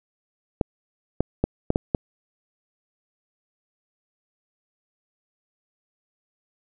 clicks, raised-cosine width 2 ms, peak -6 dBFS, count 6, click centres 0.612 / 1.206 / 1.44 / 1.704 / 1.759 / 1.948 s, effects none

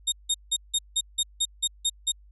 25% pulse tone bursts, 3699 Hz, A#7, 14 cents flat, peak -18 dBFS, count 10, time 0.07-2.12 s, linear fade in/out 10 ms, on 52 ms, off 170 ms, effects added 50 Hz sine -50 dBFS peak until 2.31 s + resampled to 32000 Hz

